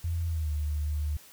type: tone with pitch glide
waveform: sine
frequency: 83.9 to 74.75 Hz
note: E2 to D2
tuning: +31 to +31 cents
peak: -27 dBFS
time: 0.04-1.17 s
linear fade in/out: 5 ms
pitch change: -200 cents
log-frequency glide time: 0.27-0.52 s
effects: white hiss -53 dBFS RMS until 1.32 s